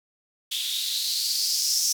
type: noise with band-pass filter sweep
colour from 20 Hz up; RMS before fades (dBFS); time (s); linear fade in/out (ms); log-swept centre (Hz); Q
violet; -26; 0.51-1.93; 10; 3300 to 5800; 6.1
effects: none